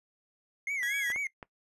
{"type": "tone with vibrato", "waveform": "triangle", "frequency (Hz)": 2093, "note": "C7", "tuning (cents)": 0, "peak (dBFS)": -29, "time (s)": [0.67, 1.27], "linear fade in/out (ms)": 2, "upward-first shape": "sine", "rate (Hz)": 4.2, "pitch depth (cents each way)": 150}
{"type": "tone", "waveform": "35% pulse", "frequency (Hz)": 1661.2, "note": "G#6", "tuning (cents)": 0, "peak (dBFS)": -32, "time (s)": [0.83, 1.12], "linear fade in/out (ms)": 0}
{"type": "clicks", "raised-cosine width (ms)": 0.5, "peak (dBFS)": -27, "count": 3, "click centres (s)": [1.102, 1.161, 1.428]}
{"effects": ["noise-tail reverb RT60 0.1 s tail -20 dB re dry", "resampled to 32000 Hz"]}